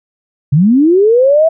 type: linear sweep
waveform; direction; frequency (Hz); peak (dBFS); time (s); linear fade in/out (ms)
sine; up; 130 to 663; -5; 0.52-1.49; 10
effects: none